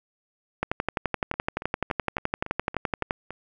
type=two click trains; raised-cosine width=0.5 ms; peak=-20 / -9 dBFS; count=8 / 30; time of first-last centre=1.34-3.306 / 0.63-3.109 s; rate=3.56 / 11.7 Hz; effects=none